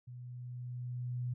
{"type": "tone with level ramp", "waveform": "sine", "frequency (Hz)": 123.47, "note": "B2", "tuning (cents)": 0, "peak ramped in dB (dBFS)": [-45, -33], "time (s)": [0.07, 1.34], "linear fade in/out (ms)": 10, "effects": []}